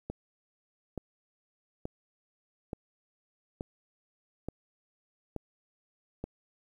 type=click train; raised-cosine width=2 ms; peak=-22 dBFS; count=8; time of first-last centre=0.1-6.24 s; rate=1.14 Hz; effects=10-bit